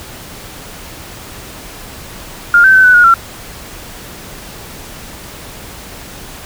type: tone with pitch steps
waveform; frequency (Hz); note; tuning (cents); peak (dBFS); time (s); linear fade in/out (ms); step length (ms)
sine; 1409 / 1544 / 1527 / 1494 / 1441 / 1360; F6 / G6 / G6 / F#6 / F#6 / F6; +15 / -27 / -46 / +16 / -46 / -46; -3; 2.54-3.14; 2; 100
effects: pink hiss -31 dBFS RMS until 6.45 s